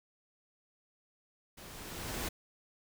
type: noise with level ramp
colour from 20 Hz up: pink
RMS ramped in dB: -51 to -36 dBFS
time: 1.57-2.29 s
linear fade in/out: 10 ms
effects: none